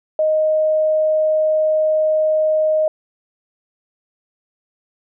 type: tone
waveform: sine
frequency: 622.3 Hz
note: D#5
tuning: in tune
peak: -13 dBFS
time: 0.19-2.88 s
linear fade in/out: 2 ms
effects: none